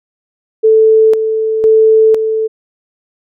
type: tone with tremolo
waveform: sine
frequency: 440 Hz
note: A4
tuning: in tune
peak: -4 dBFS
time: 0.63-2.48 s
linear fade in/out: 20 ms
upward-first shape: square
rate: 0.99 Hz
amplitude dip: 55%
effects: none